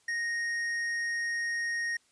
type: tone with tanh clipping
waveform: triangle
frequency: 1864.7 Hz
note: A#6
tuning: in tune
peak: -31 dBFS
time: 0.08-1.97 s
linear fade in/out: 5 ms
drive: 13 dB
effects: white hiss -67 dBFS RMS until 2.11 s + resampled to 22050 Hz